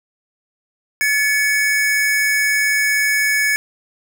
square tone pair together, 1722 / 2231 Hz, A6 / C#7, -38 / +11 cents, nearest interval major third, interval 449 cents, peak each -18 dBFS, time 1.01-3.56 s, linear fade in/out 0 ms, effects none

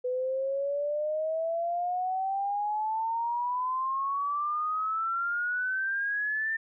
sine exponential sweep, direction up, 496.9 to 1801 Hz, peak -27 dBFS, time 0.04-6.57 s, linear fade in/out 10 ms, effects none

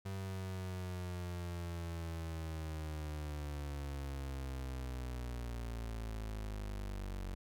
35% pulse linear sweep, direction down, 97 to 46.25 Hz, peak -38 dBFS, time 0.05-7.35 s, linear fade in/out 10 ms, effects none

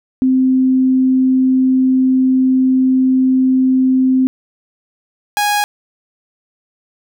sine / sawtooth tone pair in turn, 259.7 / 826.6 Hz, C4 / G#5, -13 / -8 cents, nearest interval octave + minor sixth, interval 2005 cents, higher second, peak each -9 dBFS, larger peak neither, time 0.22-4.27 / 5.37-5.64 s, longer first, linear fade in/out 0 ms, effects none

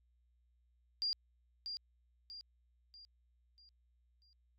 sine tone with echo, 4791 Hz, D8, 34 cents sharp, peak -33 dBFS, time 1.02-1.13 s, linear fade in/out 0 ms, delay 640 ms, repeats 5, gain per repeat -7 dB, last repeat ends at 4.33 s, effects added 60 Hz sine -70 dBFS peak until 4.58 s

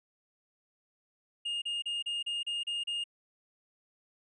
triangle tone bursts, 2837 Hz, F7, 27 cents sharp, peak -30 dBFS, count 8, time 1.45-3.041 s, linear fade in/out 10 ms, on 170 ms, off 33 ms, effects resampled to 22050 Hz

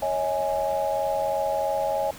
sine chord, C# suspended second, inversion none, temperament equal with one note detuned, 554.4 / 637.5 / 830.6 Hz, C#5 / D#5 / G#5, 0 / +42 / 0 cents, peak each -27 dBFS, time 0.02-2.11 s, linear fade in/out 5 ms, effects pink hiss -43 dBFS RMS until 2.18 s

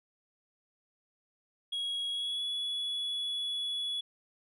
sine tone with pitch glide, 3314 to 3393 Hz, G#7 to G#7, -4 to +36 cents, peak -29 dBFS, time 1.72-4.01 s, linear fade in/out 10 ms, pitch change +40 cents, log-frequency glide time 2.1-2.43 s, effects tanh soft clip ceiling -31 dBFS

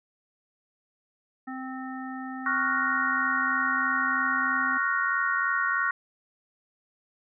harmonic tone, 260.7 Hz, C4, 6 cents flat, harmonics 1 / 3 / 5 / 7, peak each -35 / -40 / -42 / -43 dBFS, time 1.47-4.78 s, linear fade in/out 10 ms
sine chord, Gb major seventh, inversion second, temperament equal, 1108.7 / 1396.9 / 1480 / 1864.7 Hz, Db6 / F6 / Gb6 / Bb6, 0 / 0 / 0 / 0 cents, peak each -29 dBFS, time 2.46-5.91 s, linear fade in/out 2 ms
effects none

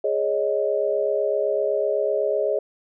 sine chord, Ab suspended fourth, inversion none, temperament equal, 415.3 / 554.4 / 622.3 Hz, Ab4 / Db5 / Eb5, 0 / 0 / 0 cents, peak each -24 dBFS, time 0.04-2.59 s, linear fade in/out 5 ms, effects none

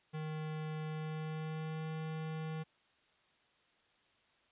square tone with pitch glide, 155.56 to 158.01 Hz, D#3 to D#3, 0 to +27 cents, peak -39 dBFS, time 0.13-2.64 s, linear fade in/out 20 ms, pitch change +27 cents, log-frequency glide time 0.85-1.88 s, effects white hiss -71 dBFS RMS until 4.51 s + resampled to 8000 Hz

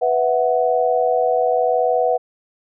sine chord, B suspended fourth, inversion none, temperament equal, 493.9 / 659.3 / 740 Hz, B4 / E5 / F#5, 0 / 0 / 0 cents, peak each -18 / -20 / -19 dBFS, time 0.01-2.18 s, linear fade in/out 20 ms, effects none

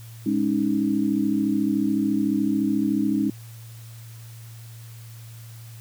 sine chord, Ab suspended fourth, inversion none, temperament equal, 207.7 / 277.2 / 311.1 Hz, Ab3 / Db4 / Eb4, 0 / 0 / 0 cents, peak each -24 dBFS, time 0.26-3.3 s, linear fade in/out 5 ms, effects added 114 Hz sine -39 dBFS peak until 5.8 s + white hiss -50 dBFS RMS until 5.8 s

